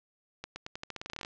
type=accelerating click train; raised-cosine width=0.2 ms; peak=-21 dBFS; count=16; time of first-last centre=0.44-1.249 s; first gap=120 ms; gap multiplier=0.87; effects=low-pass 6000 Hz 12 dB/octave